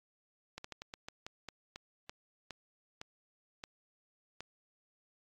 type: slowing click train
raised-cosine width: 0.2 ms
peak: -26 dBFS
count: 14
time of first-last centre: 0.58-4.406 s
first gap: 64 ms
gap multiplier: 1.23
effects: AAC 64 kbps

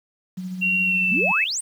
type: tone with tremolo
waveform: sine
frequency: 184.2 Hz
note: F#3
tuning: 7 cents flat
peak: -26 dBFS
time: 0.37-1.32 s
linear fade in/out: 10 ms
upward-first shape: sine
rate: 14 Hz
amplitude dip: 40%
type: tone with pitch glide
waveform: sine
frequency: 2748 to 2601 Hz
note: F7 to E7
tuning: -29 to -24 cents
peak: -18 dBFS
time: 0.61-1.46 s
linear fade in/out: 20 ms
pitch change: -95 cents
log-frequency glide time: 0.83-1.28 s
type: exponential sweep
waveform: sine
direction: up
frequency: 185 to 9380 Hz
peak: -23 dBFS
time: 1.11-1.61 s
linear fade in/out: 10 ms
effects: 8-bit

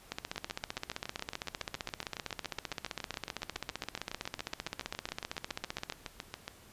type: two click trains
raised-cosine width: 0.2 ms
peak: -21 / -18 dBFS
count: 45 / 90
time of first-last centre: 0.36-6.48 / 0.12-5.899 s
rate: 7.19 / 15.4 Hz
effects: pink hiss -57 dBFS RMS until 6.72 s + resampled to 32000 Hz

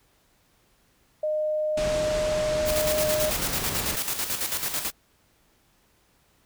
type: tone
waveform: sine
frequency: 613 Hz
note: D#5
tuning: 26 cents flat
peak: -23 dBFS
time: 1.23-3.3 s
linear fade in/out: 5 ms
type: low-pass noise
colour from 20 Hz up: pink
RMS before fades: -32 dBFS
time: 1.77-3.96 s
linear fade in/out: 5 ms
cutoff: 8400 Hz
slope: 24 dB/octave
type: noise with tremolo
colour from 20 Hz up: white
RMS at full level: -27 dBFS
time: 2.65-4.92 s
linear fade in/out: 50 ms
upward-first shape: square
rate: 9.1 Hz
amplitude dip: 55%
effects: pink hiss -64 dBFS RMS until 6.45 s

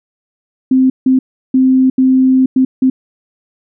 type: tone bursts at uneven times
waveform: sine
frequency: 260.4 Hz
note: C4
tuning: 8 cents flat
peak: -6 dBFS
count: 6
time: 0.71-0.9 / 1.06-1.19 / 1.54-1.9 / 1.98-2.46 / 2.56-2.65 / 2.82-2.9 s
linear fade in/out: 5 ms
effects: none

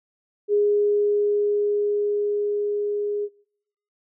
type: tone with level ramp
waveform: sine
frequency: 412.8 Hz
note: G#4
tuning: 10 cents flat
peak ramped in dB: -16 to -23 dBFS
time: 0.48-3.29 s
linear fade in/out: 50 ms
effects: noise-tail reverb RT60 0.7 s tail -22 dB re dry

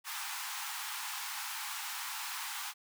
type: high-pass noise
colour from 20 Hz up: pink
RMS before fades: -40 dBFS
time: 0.04-2.74 s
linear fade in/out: 50 ms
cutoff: 800 Hz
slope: 96 dB/octave
effects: none

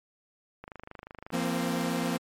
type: click train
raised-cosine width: 0.5 ms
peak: -27 dBFS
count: 19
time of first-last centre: 0.64-1.343 s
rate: 25.6 Hz
type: chord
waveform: sawtooth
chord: F suspended fourth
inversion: none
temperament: equal with one note detuned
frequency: 171.02 / 233.1 / 261.6 Hz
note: F3 / Bb3 / C4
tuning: -36 / 0 / 0 cents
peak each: -28 dBFS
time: 1.32-2.18 s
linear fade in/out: 20 ms
effects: MP3 64 kbps

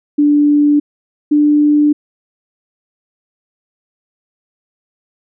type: tone pair in turn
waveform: sine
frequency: 293 / 296.1 Hz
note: D4 / D4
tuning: -4 / +14 cents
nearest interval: unison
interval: 18 cents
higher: second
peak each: -7 dBFS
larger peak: neither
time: 0.18-0.8 / 1.31-1.93 s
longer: neither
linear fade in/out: 10 ms
effects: none

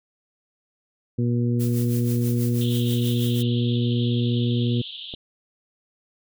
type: harmonic tone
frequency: 120 Hz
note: B2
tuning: 49 cents flat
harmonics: 1 / 2 / 3 / 4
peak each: -21 / -24 / -31 / -35 dBFS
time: 1.18-4.82 s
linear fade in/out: 10 ms
type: noise with tremolo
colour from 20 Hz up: blue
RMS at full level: -35 dBFS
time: 1.59-3.43 s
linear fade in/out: 20 ms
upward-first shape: sine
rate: 6.2 Hz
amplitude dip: 65%
type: band-pass noise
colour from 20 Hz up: white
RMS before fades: -37 dBFS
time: 2.61-5.15 s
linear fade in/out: 2 ms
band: 2900 to 3800 Hz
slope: 96 dB/octave
type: click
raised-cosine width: 2 ms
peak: -23 dBFS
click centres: 5.139 s
effects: none

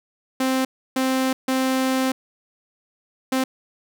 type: tone bursts at uneven times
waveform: sawtooth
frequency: 261.6 Hz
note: C4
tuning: in tune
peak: -15 dBFS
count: 4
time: 0.4-0.65 / 0.96-1.33 / 1.48-2.12 / 3.32-3.44 s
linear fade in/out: 5 ms
effects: none

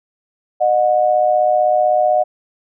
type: tone pair together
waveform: sine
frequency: 612 / 727.8 Hz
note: D#5 / F#5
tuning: -29 / -29 cents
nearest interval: minor third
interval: 300 cents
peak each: -14 dBFS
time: 0.6-2.24 s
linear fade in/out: 20 ms
effects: none

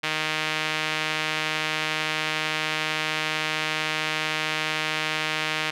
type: tone with band-pass filter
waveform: sawtooth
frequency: 155.56 Hz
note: D#3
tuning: in tune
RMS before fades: -27 dBFS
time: 0.03-5.71 s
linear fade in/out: 10 ms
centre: 2600 Hz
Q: 1.4
effects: none

